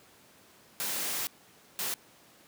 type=noise bursts at uneven times; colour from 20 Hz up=white; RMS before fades=-33 dBFS; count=2; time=0.8-1.27 / 1.79-1.94 s; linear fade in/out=0 ms; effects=pink hiss -58 dBFS RMS until 2.47 s + high-pass 150 Hz 12 dB/octave